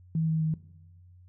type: tone with pitch steps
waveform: sine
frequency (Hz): 160.8 / 159.23 / 157.67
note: E3 / D#3 / D#3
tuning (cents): -43 / +40 / +23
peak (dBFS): -24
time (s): 0.15-0.54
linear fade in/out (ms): 2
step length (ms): 130
effects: noise-tail reverb RT60 1.0 s tail -17 dB re dry + added 90 Hz sine -51 dBFS peak until 1.28 s